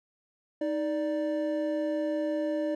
triangle tone pair together, 312.7 / 587.3 Hz, D#4 / D5, +9 / 0 cents, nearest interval major seventh, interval 1091 cents, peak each -28 dBFS, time 0.61-2.75 s, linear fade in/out 5 ms, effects none

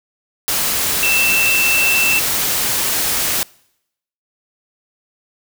sine tone in noise, 2671 Hz, E7, 22 cents sharp, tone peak -14 dBFS, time 1.03-2.19 s, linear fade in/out 0 ms, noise white, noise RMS -18 dBFS, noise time 0.48-3.43 s, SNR +1 dB, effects noise-tail reverb RT60 0.8 s tail -25 dB re dry

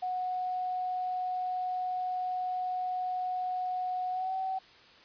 sine tone with pitch glide, 734 to 759.4 Hz, F#5 to F#5, -14 to +45 cents, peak -30 dBFS, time 0.02-4.59 s, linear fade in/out 10 ms, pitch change +59 cents, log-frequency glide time 4.11-4.34 s, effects white hiss -56 dBFS RMS until 5.04 s + resampled to 11025 Hz

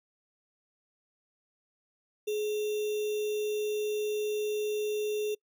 sine tone with sample-and-hold, 422.5 Hz, G#4, 30 cents sharp, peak -28 dBFS, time 2.27-5.35 s, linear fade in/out 10 ms, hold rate 3150 Hz, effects noise-tail reverb RT60 0.1 s tail -26 dB re dry

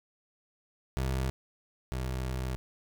25% pulse tone pair in turn, 65.41 / 64.03 Hz, C2 / C2, 0 / -37 cents, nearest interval unison, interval 37 cents, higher first, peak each -25 / -28 dBFS, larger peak first, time 0.97-1.3 / 1.92-2.56 s, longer second, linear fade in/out 0 ms, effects none

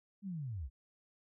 sine linear sweep, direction down, 208 to 53.8 Hz, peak -38 dBFS, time 0.22-0.7 s, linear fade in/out 50 ms, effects none

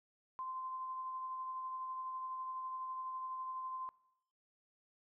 sine tone with tremolo, 1038 Hz, C6, 14 cents flat, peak -39 dBFS, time 0.39-3.89 s, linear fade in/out 0 ms, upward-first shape sine, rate 12 Hz, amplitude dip 25%, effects noise-tail reverb RT60 0.8 s tail -21 dB re dry

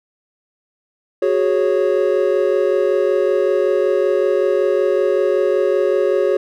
triangle chord, F# suspended second, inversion none, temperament equal with one note detuned, 370 / 415.3 / 551.8 Hz, F#4 / G#4 / C#5, 0 / 0 / -8 cents, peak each -16 dBFS, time 1.22-6.37 s, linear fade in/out 5 ms, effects none

